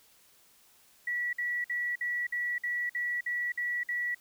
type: tone bursts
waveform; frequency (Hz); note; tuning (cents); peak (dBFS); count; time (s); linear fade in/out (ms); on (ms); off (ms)
sine; 1941; B6; -31; -29; 10; 1.07-4.147; 5; 260; 53
effects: white hiss -62 dBFS RMS until 4.2 s